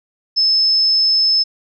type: tone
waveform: sine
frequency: 5230 Hz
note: E8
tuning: 15 cents flat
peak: -11 dBFS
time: 0.36-1.44 s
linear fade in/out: 20 ms
effects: none